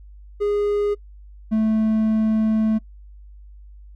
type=tone pair in turn; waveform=triangle; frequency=411.6 / 218.8 Hz; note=G#4 / A3; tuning=-16 / -9 cents; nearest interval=major seventh; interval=1093 cents; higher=first; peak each=-16 / -14 dBFS; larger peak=second; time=0.4-0.95 / 1.51-2.79 s; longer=second; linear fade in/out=20 ms; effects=noise-tail reverb RT60 0.1 s tail -25 dB re dry + added 50 Hz sine -40 dBFS peak until 3.95 s